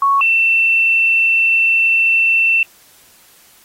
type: tone pair in turn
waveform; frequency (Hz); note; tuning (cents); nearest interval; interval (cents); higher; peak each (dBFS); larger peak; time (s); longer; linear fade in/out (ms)
sine; 1108.7 / 2685; C#6 / E7; 0 / +31; octave + minor third; 1531; second; -10; neither; 0.02-0.21 / 0.21-2.63; second; 2
effects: white hiss -48 dBFS RMS until 3.64 s + AAC 48 kbps